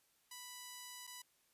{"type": "tone with dropouts", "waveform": "5% pulse", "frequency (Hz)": 987.8, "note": "B5", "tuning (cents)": 0, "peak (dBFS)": -37, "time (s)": [0.31, 1.22], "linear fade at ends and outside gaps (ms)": 5, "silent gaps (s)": [1.069, 1.074], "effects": ["white hiss -75 dBFS RMS until 1.53 s", "resampled to 32000 Hz"]}